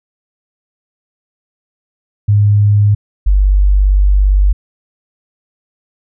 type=tone pair in turn; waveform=sine; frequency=103.2 / 48.79 Hz; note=G#2 / G1; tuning=-10 / -7 cents; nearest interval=octave + minor second; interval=1297 cents; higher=first; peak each=-6 dBFS; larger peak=neither; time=2.28-2.95 / 3.26-4.53 s; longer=second; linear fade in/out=10 ms; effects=none